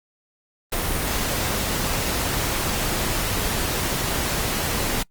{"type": "noise", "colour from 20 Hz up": "pink", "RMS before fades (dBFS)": -24, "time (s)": [0.72, 5.03], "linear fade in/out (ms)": 5, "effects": ["noise-tail reverb RT60 0.1 s tail -25 dB re dry", "Opus 32 kbps"]}